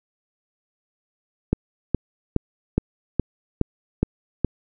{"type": "click train", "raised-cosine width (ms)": 3, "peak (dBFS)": -5, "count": 8, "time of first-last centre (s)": [1.53, 4.447], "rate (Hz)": 2.4, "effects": []}